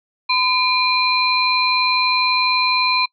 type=tone cluster; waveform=sine; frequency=1011 / 2404 / 4094 Hz; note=B5 / D7 / C8; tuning=+40 / +40 / -38 cents; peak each=-19 dBFS; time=0.29-3.06 s; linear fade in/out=10 ms; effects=noise-tail reverb RT60 0.1 s tail -25 dB re dry